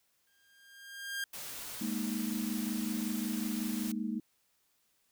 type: tone with exponential growth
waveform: sawtooth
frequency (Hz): 1607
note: G6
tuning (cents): +43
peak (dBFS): -29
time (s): 0.27-1.24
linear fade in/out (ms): 2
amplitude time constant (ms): 210
type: noise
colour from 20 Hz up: white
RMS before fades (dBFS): -43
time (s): 1.33-3.92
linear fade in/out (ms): 5
type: chord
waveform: sine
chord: Ab suspended second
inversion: none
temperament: equal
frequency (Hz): 207.7 / 233.1 / 311.1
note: Ab3 / Bb3 / Eb4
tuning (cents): 0 / 0 / 0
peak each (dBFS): -36 / -36 / -40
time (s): 1.81-4.2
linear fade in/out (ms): 5
effects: white hiss -74 dBFS RMS until 5.11 s